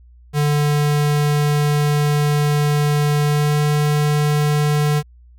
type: tone with pitch glide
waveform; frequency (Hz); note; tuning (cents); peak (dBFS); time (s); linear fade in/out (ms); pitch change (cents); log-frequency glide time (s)
square; 147.4 to 148.51; D3 to D3; +7 to +20; -15; 0.33-5.03; 50; +13; 3.24-3.57
effects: added 60 Hz sine -43 dBFS peak until 5.38 s